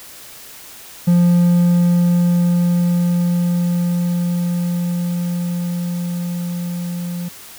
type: tone with level ramp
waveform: triangle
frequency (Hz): 174.61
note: F3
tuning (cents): 0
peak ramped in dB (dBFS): -7 to -20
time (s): 1.07-7.29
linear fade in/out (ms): 10
effects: white hiss -38 dBFS RMS until 7.58 s